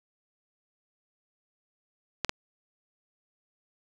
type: clicks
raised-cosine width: 0.2 ms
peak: -9 dBFS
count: 2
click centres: 2.247 / 2.294 s
effects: none